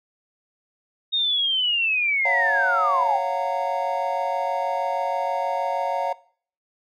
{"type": "linear sweep", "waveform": "sine", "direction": "down", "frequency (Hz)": [3729, 740], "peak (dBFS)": -19, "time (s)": [1.12, 3.19], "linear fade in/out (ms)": 20}
{"type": "chord", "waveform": "triangle", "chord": "Gb major seventh", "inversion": "second", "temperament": "just", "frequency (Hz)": [555, 693.7, 740, 925], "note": ["Db5", "F5", "Gb5", "Bb5"], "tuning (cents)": [2, -12, 0, -14], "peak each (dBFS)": -26, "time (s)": [2.25, 6.13], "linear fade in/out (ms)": 5}
{"effects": ["noise-tail reverb RT60 0.5 s tail -20 dB re dry"]}